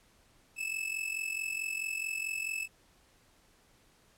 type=tone with amplitude modulation; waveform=45% pulse; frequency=2613 Hz; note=E7; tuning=16 cents flat; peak=-30 dBFS; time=0.56-2.68 s; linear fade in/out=50 ms; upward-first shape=sine; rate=44.6 Hz; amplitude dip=75%; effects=pink hiss -65 dBFS RMS until 4.17 s + low-pass 12000 Hz 12 dB/octave